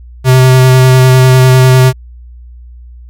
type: tone with vibrato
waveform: square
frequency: 129.1 Hz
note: C3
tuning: 23 cents flat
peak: -3 dBFS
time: 0.24-1.93 s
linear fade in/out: 50 ms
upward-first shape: square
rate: 10 Hz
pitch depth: 11 cents each way
effects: added 60 Hz sine -29 dBFS peak until 3.09 s